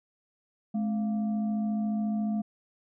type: tone with frequency modulation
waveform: sine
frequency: 212.9 Hz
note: G#3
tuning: 43 cents sharp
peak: -26 dBFS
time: 0.74-2.42 s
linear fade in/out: 10 ms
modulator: 480 Hz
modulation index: 0.38
effects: none